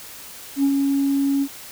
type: tone with ADSR envelope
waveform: sine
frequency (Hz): 277.2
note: C#4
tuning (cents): 0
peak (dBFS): -12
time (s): 0.56-1.48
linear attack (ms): 79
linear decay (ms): 62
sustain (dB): -4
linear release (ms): 61
effects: tanh soft clip ceiling -12 dBFS + white hiss -39 dBFS RMS until 1.71 s